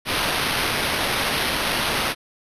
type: noise with sample-and-hold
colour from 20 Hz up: blue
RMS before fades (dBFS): -23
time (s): 0.05-2.15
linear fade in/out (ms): 50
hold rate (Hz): 7350
effects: resampled to 32000 Hz